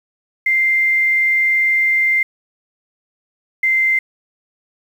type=tone pair in turn; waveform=sine; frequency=2093 / 2083 Hz; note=C7 / C7; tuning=0 / -8 cents; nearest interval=unison; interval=8 cents; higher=first; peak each=-12 dBFS; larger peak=neither; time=0.46-2.23 / 3.63-3.99 s; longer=first; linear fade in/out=5 ms; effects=7-bit